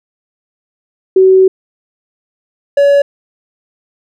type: tone pair in turn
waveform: sine / triangle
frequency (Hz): 377.9 / 566.2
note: F#4 / C#5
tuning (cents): +37 / +37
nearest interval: perfect fifth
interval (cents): 700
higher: second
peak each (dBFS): -3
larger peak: neither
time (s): 1.16-1.48 / 2.77-3.02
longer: first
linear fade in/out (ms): 5
effects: none